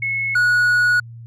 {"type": "tone pair in turn", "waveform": ["sine", "triangle"], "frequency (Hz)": [2187, 1459.6], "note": ["C#7", "F#6"], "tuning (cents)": [-24, -24], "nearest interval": "perfect fifth", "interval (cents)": 700, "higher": "first", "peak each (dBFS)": [-19, -11], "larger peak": "second", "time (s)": [[0.02, 0.35], [0.35, 1]], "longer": "second", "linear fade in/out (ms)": 5, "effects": ["added 116 Hz sine -34 dBFS peak until 1.26 s"]}